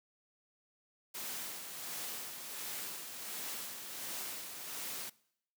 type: noise with tremolo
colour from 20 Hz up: white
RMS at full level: -41 dBFS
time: 1.14-5.1 s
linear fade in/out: 10 ms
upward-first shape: sine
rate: 1.4 Hz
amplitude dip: 45%
effects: noise-tail reverb RT60 0.7 s tail -22 dB re dry + high-pass 150 Hz 12 dB/octave